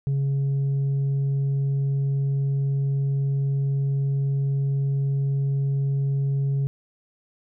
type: tone with tanh clipping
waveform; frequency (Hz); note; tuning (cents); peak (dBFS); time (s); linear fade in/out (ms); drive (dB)
sine; 138.1; C#3; -6; -21; 0.07-6.67; 0; 2
effects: none

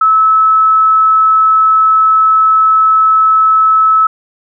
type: tone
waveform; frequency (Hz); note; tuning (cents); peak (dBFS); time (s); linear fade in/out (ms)
sine; 1300; E6; -24; -5; 0.01-4.07; 5
effects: none

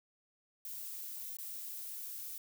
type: noise with dropouts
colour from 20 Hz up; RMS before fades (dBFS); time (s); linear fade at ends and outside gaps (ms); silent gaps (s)
violet; -44; 0.65-2.38; 1; 1.369-1.386
effects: none

